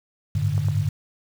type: chord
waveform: sine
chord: G suspended second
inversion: none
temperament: equal with one note detuned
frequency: 98 / 107.18 / 146.83 Hz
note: G2 / A2 / D3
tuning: 0 / -45 / 0 cents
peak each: -24 dBFS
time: 0.35-0.89 s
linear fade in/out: 5 ms
type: clicks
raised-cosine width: 1 ms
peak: -23 dBFS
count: 2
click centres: 0.579 / 0.685 s
effects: 7-bit